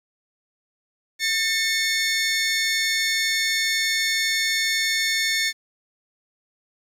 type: tone pair together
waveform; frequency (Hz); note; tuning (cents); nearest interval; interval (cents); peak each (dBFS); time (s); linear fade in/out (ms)
20% pulse; 1794 / 2191; A6 / C#7; +33 / -21; minor third; 346; -18; 1.19-5.53; 50
effects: low-pass 12000 Hz 12 dB/octave + 9-bit